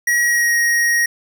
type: tone with pitch glide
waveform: square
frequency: 1908 to 1880.6 Hz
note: A#6 to A#6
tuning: +40 to +15 cents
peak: -14 dBFS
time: 0.07-1.06 s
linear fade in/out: 5 ms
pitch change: -25 cents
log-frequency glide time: 0.22-0.57 s
effects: none